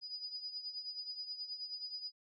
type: tone with tremolo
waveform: sine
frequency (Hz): 4944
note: D#8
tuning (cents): -12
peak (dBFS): -38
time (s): 0.01-2.12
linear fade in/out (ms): 50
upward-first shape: triangle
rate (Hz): 9.4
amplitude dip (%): 75
effects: none